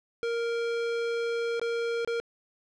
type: tone with dropouts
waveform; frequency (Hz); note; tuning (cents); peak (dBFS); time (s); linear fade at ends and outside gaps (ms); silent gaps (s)
square; 466.2; A#4; 0; -28; 0.23-2.2; 0; 1.596-1.615 / 2.048-2.075
effects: low-pass 4000 Hz 12 dB/octave